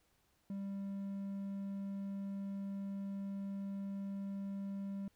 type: tone with hard clipping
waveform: triangle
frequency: 197.1 Hz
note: G3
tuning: 10 cents sharp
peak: -40 dBFS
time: 0.5-5.08 s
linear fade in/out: 2 ms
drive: 6 dB
effects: pink hiss -75 dBFS RMS until 5.15 s